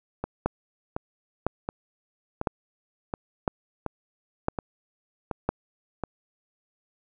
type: two click trains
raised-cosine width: 1 ms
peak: -15 / -9 dBFS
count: 9 / 6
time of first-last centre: 0.24-6.037 / 0.46-5.49 s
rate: 1.38 / 0.994 Hz
effects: none